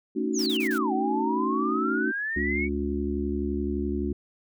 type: chord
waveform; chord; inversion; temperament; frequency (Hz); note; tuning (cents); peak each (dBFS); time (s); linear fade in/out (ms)
sine; D# half-diminished seventh; second; just; 224 / 280 / 311.1 / 373.4; A3 / C#4 / D#4 / F#4; +31 / +18 / 0 / +16; -30; 0.15-2.12; 20
type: exponential two-way sweep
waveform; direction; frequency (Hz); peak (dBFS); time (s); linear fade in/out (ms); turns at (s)
sine; down then up; 7210 to 745 to 2276; -27; 0.33-2.69; 50; 0.93
type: noise bursts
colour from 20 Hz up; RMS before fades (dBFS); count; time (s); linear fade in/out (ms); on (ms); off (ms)
white; -41; 4; 0.39-0.78; 0; 72; 34
type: harmonic tone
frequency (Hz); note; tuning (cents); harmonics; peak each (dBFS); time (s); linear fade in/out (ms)
71.7; D2; -41; 1 / 3 / 4 / 5; -31 / -31 / -31 / -31; 2.36-4.13; 5
effects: none